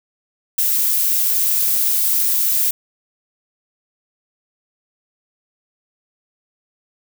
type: noise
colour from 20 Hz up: violet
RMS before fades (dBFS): -17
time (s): 0.58-2.71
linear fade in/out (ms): 5
effects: none